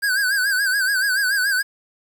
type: tone with vibrato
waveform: square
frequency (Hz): 1570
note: G6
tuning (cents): +2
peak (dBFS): -18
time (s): 0.02-1.63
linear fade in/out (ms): 20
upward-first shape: sine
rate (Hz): 7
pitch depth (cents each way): 100
effects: 8-bit